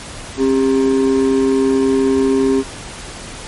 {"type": "ring-modulated tone", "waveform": "triangle", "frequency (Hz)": 333.5, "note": "E4", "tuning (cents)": 20, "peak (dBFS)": -6, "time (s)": [0.37, 2.64], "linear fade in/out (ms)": 50, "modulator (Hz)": 65.6, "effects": ["pink hiss -31 dBFS RMS until 3.47 s", "MP3 48 kbps"]}